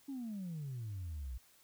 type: exponential sweep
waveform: sine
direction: down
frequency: 284.4 to 58.27 Hz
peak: -38 dBFS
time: 0.08-1.38 s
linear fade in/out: 10 ms
effects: tanh soft clip ceiling -37 dBFS + white hiss -66 dBFS RMS until 1.63 s